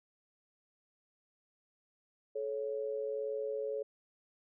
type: tone pair together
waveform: sine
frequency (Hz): 432.7 / 554.4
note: A4 / C#5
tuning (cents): -29 / 0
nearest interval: major third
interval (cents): 429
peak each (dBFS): -36 / -38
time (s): 2.35-3.83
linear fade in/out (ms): 10
effects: none